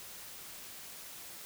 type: silence
effects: white hiss -48 dBFS RMS until 1.45 s